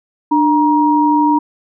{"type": "tone pair together", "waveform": "sine", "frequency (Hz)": [298, 946], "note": ["D4", "A#5"], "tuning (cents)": [25, 25], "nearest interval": "octave + minor sixth", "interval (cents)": 2000, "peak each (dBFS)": -12, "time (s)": [0.31, 1.39], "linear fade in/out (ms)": 10, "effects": []}